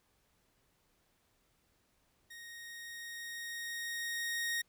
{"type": "tone with level ramp", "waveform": "sawtooth", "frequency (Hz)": 1866, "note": "A#6", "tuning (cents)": 1, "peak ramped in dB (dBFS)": [-45, -29], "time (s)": [2.3, 4.62], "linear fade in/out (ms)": 10, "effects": ["pink hiss -74 dBFS RMS until 4.68 s"]}